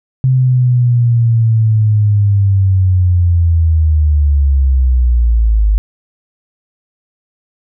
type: linear sweep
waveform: sine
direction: down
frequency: 130.9 to 50.6 Hz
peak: -7 dBFS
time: 0.24-5.78 s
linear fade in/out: 0 ms
effects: none